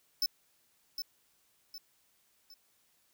square tone with echo, 5270 Hz, E8, 1 cent flat, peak -27 dBFS, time 0.22-0.26 s, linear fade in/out 2 ms, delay 760 ms, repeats 3, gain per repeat -8 dB, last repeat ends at 2.54 s, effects white hiss -71 dBFS RMS until 3.13 s

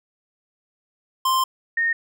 square / sine tone pair in turn, 1046.5 / 1842.2 Hz, C6 / A#6, 0 / -21 cents, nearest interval minor seventh, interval 979 cents, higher second, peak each -18 dBFS, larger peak neither, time 1.25-1.44 / 1.77-1.93 s, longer first, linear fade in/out 5 ms, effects none

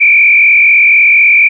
sine tone with frequency modulation, 2349 Hz, D7, in tune, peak -3 dBFS, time 0-1.49 s, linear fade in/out 20 ms, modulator 44 Hz, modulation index 1.9, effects none

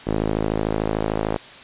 sawtooth tone with band-pass filter sweep, 53.4 Hz, G#1, 49 cents sharp, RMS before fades -23 dBFS, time 0.06-1.38 s, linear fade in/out 20 ms, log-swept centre 370 to 570 Hz, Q 0.96, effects white hiss -41 dBFS RMS until 1.63 s + resampled to 8000 Hz

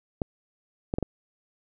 clicks, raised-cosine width 2 ms, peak -13 dBFS, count 4, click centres 0.218 / 0.939 / 0.985 / 1.027 s, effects none

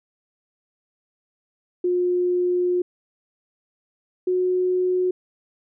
sine tone pair in turn, 357.7 / 365.4 Hz, F4 / F#4, +41 / -22 cents, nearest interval unison, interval 37 cents, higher second, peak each -18 dBFS, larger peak neither, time 1.84-2.82 / 4.27-5.11 s, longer first, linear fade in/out 5 ms, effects none

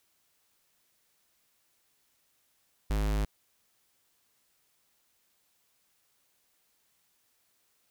square tone, 51.91 Hz, G#1, in tune, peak -27 dBFS, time 2.9-3.25 s, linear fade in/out 5 ms, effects white hiss -72 dBFS RMS until 7.9 s

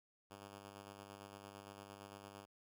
5% pulse tone with tremolo, 100 Hz, G2, 35 cents sharp, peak -40 dBFS, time 0.3-2.46 s, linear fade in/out 20 ms, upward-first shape square, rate 8.8 Hz, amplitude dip 35%, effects none

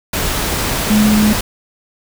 sine tone in noise, 212.1 Hz, G#3, 37 cents sharp, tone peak -9 dBFS, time 0.9-1.33 s, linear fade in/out 5 ms, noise pink, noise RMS -18 dBFS, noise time 0.13-1.41 s, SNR +6 dB, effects none

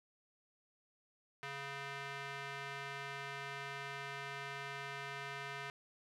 square tone with band-pass filter, 139.4 Hz, C#3, 10 cents sharp, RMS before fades -45 dBFS, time 1.43-5.7 s, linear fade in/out 0 ms, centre 1900 Hz, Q 1.2, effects none

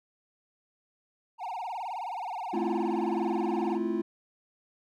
triangle tone with vibrato, 823 Hz, G#5, 16 cents flat, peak -31 dBFS, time 1.38-3.79 s, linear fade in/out 50 ms, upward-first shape sine, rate 19 Hz, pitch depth 250 cents each way
triangle chord, F major seventh, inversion first, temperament just, 218.3 / 261.9 / 327.4 / 349.2 Hz, A3 / C4 / E4 / F4, -13 / +2 / -12 / 0 cents, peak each -31 / -35 / -31 / -29 dBFS, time 2.53-4.02 s, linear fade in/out 10 ms
effects none

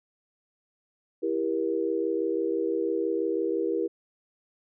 sine chord, E diminished, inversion none, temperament just, 329.6 / 395.6 / 474.7 Hz, E4 / G4 / Bb4, 0 / +16 / +31 cents, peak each -29 dBFS, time 1.22-3.88 s, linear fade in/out 20 ms, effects none

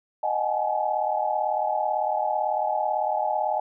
sine tone cluster, 619 / 734 / 822 / 860 Hz, D#5 / F#5 / G#5 / A5, -9 / -14 / -18 / -40 cents, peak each -28 dBFS, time 0.23-3.6 s, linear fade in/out 5 ms, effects none

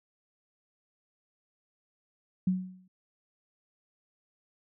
sine tone with exponential decay, 185 Hz, F#3, in tune, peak -21 dBFS, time 2.47-2.88 s, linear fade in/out 5 ms, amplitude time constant 87 ms, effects none

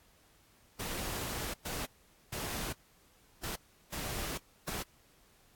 pink noise bursts at uneven times, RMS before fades -38 dBFS, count 6, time 0.79-1.54 / 1.65-1.86 / 2.32-2.73 / 3.43-3.56 / 3.92-4.38 / 4.67-4.83 s, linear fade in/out 10 ms, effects pink hiss -65 dBFS RMS until 5.55 s + AAC 64 kbps

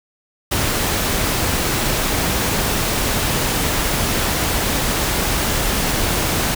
pink noise, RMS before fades -19 dBFS, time 0.51-6.55 s, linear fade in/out 10 ms, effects none

